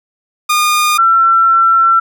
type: tone pair in turn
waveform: sawtooth / sine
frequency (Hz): 1218 / 1348.3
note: D#6 / E6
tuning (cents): -37 / +39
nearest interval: major second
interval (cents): 176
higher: second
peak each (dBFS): -6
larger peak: neither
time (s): 0.49-0.98 / 0.98-2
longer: second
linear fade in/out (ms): 10
effects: none